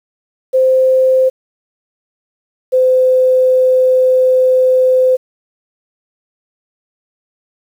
sine tone pair in turn, 520 / 513.1 Hz, C5 / C5, -11 / -34 cents, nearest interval unison, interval 23 cents, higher first, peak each -7 dBFS, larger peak neither, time 0.53-1.3 / 2.72-5.17 s, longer second, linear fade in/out 20 ms, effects 7-bit

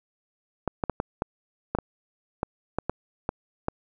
clicks, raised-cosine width 1 ms, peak -11 dBFS, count 12, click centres 0.677 / 0.838 / 0.897 / 1.001 / 1.221 / 1.75 / 1.787 / 2.431 / 2.786 / 2.896 / 3.291 / 3.684 s, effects none

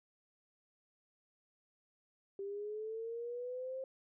sine linear sweep, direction up, 392 to 531 Hz, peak -39 dBFS, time 2.39-3.84 s, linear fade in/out 2 ms, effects none

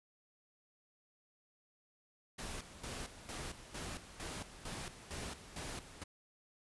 pink noise with tremolo, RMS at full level -44 dBFS, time 2.38-6.04 s, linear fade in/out 10 ms, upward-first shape square, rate 2.2 Hz, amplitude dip 70%, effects resampled to 24000 Hz

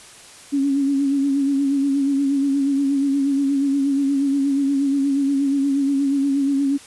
sine tone with vibrato, 277.4 Hz, C#4, 1 cent sharp, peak -16 dBFS, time 0.52-6.78 s, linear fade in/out 20 ms, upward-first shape sine, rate 8.4 Hz, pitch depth 43 cents each way, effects white hiss -43 dBFS RMS until 6.86 s + resampled to 24000 Hz

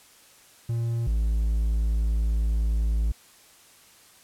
triangle tone pair in turn, 116.54 / 55 Hz, A#2 / A1, 0 / 0 cents, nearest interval octave + minor second, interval 1300 cents, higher first, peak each -22 / -19 dBFS, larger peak second, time 0.69-1.07 / 1.07-3.12 s, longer second, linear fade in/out 5 ms, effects white hiss -54 dBFS RMS until 4.23 s + low-pass 12000 Hz 12 dB/octave

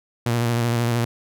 sawtooth tone with vibrato, 118.3 Hz, A#2, 26 cents sharp, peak -15 dBFS, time 0.26-1.05 s, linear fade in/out 5 ms, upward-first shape square, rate 13 Hz, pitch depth 28 cents each way, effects none

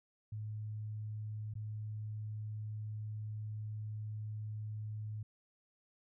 sine tone with dropouts, 107.1 Hz, A2, 46 cents flat, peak -39 dBFS, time 0.32-5.23 s, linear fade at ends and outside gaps 5 ms, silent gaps 1.539-1.553 s, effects none

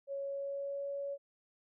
sine tone with pitch glide, 554.4 to 561.2 Hz, C#5 to C#5, 0 to +21 cents, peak -36 dBFS, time 0.07-1.18 s, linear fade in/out 50 ms, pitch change +21 cents, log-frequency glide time 0.19-0.87 s, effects none

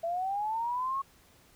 sine linear sweep, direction up, 659.3 to 1106 Hz, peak -29 dBFS, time 0.03-1.02 s, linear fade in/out 10 ms, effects pink hiss -61 dBFS RMS until 1.55 s

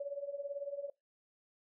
sine tone with tremolo, 566 Hz, C#5, 36 cents sharp, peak -34 dBFS, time 0-0.9 s, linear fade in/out 5 ms, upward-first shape triangle, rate 18 Hz, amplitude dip 90%, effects noise-tail reverb RT60 0.2 s tail -24 dB re dry

